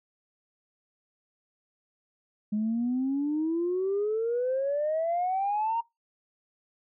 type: exponential sweep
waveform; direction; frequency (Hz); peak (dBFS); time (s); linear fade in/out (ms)
sine; up; 207.7 to 938; -24; 2.52-5.81; 10
effects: noise-tail reverb RT60 0.2 s tail -23 dB re dry + tanh soft clip ceiling -21 dBFS